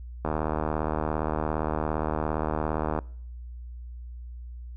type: click train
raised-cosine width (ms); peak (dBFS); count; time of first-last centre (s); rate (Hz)
1; -13; 213; 0.25-2.989; 77.4
effects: noise-tail reverb RT60 0.6 s tail -24 dB re dry + added 60 Hz sine -37 dBFS peak until 4.76 s